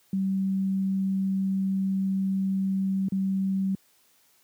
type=tone with dropouts; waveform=sine; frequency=192.4 Hz; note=G3; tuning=32 cents flat; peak=-23 dBFS; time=0.13-3.75 s; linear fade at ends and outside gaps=2 ms; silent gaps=3.085-3.121 s; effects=white hiss -63 dBFS RMS until 4.43 s + high-pass 80 Hz 12 dB/octave